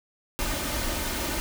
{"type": "noise with comb filter", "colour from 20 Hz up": "pink", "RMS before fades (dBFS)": -29, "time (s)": [0.39, 1.4], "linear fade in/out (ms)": 0, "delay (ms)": 3.3, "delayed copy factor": 0.55, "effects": []}